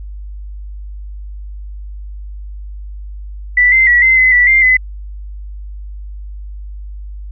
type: tone with pitch steps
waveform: sine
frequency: 1974 / 2076 / 1937 / 2067 / 2036 / 1962 / 2099 / 2022 Hz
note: B6 / C7 / B6 / C7 / C7 / B6 / C7 / B6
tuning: -1 / -14 / -34 / -22 / -48 / -12 / +5 / +40 cents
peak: -6 dBFS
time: 3.57-4.77 s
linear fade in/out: 5 ms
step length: 150 ms
effects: added 50 Hz sine -25 dBFS peak until 7.31 s